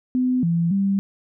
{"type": "tone with pitch steps", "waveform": "sine", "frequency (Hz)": [253.2, 168.6, 196.6], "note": ["B3", "E3", "G3"], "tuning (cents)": [43, 39, 5], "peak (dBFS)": -17, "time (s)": [0.15, 0.99], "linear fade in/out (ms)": 0, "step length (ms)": 280, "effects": []}